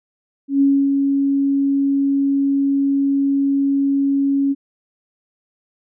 sine tone with ADSR envelope, 277.2 Hz, C#4, in tune, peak -10 dBFS, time 0.48-4.55 s, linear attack 130 ms, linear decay 280 ms, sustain -4 dB, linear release 36 ms, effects none

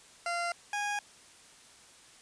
20% pulse tone pair in turn, 691 / 822.4 Hz, F5 / G#5, -19 / -17 cents, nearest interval minor third, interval 302 cents, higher second, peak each -26 dBFS, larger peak neither, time 0.26-0.52 / 0.73-0.99 s, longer neither, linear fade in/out 2 ms, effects white hiss -56 dBFS RMS until 2.21 s + resampled to 22050 Hz

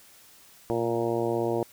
harmonic tone with a mistuned harmonic, 116.54 Hz, A#2, in tune, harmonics 1 / 2 / 3 / 4 / 5 / 6 / 7 / 8, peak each -35 / -35 / -28 / -30 / -33 / -35 / -39 / -38 dBFS, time 0.7-1.63 s, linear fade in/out 0 ms, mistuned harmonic 1, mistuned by +31 cents, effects white hiss -54 dBFS RMS until 1.72 s

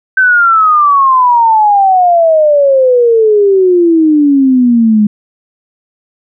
sine exponential sweep, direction down, 1549 to 206.6 Hz, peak -4 dBFS, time 0.17-5.07 s, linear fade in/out 5 ms, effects none

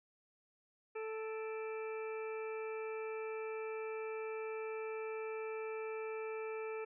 harmonic tone with a mistuned harmonic, 440 Hz, A4, in tune, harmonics 1 / 2 / 3 / 4 / 5 / 6, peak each -40 / -51 / -51 / -57 / -52 / -56 dBFS, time 0.95-6.85 s, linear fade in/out 10 ms, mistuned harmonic 5, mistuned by +110 cents, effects none

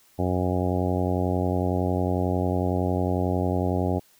harmonic tone, 91 Hz, F#2, 28 cents flat, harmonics 1 / 2 / 3 / 4 / 5 / 6 / 7 / 8 / 9, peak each -26 / -29 / -29 / -31 / -33 / -34 / -33 / -35 / -35 dBFS, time 0.18-4 s, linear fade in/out 20 ms, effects white hiss -59 dBFS RMS until 4.19 s

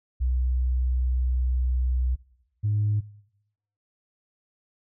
sine tone pair in turn, 62.9 / 104.8 Hz, B1 / G#2, +32 / +16 cents, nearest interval major sixth, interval 884 cents, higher second, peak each -20 dBFS, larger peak neither, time 0.2-2.16 / 2.63-3.01 s, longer first, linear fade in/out 20 ms, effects noise-tail reverb RT60 0.9 s tail -22 dB re dry + tanh soft clip ceiling -17 dBFS

